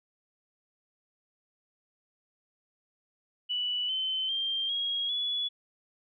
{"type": "tone with pitch steps", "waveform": "sine", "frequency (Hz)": [2960, 3066, 3176, 3290, 3408], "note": ["F#7", "G7", "G7", "G#7", "G#7"], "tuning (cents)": [0, -39, 22, -17, 44], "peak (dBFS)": -28, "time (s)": [3.49, 5.49], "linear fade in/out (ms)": 20, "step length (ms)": 400, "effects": []}